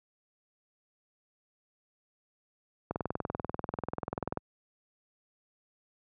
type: click train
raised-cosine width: 1 ms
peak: -18 dBFS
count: 31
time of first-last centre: 2.91-4.373 s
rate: 20.5 Hz
effects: high-pass 80 Hz 12 dB/octave